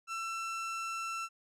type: tone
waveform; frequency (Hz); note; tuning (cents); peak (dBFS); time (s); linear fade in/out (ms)
30% pulse; 1340; E6; +28; -33; 0.07-1.29; 50
effects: low-pass 9000 Hz 12 dB/octave